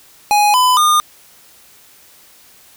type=tone with pitch steps; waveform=square; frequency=830.6 / 1005 / 1216.1 Hz; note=G#5 / B5 / D#6; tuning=0 / +30 / -40 cents; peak=-10 dBFS; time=0.31-1 s; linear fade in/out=0 ms; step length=230 ms; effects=white hiss -46 dBFS RMS until 2.76 s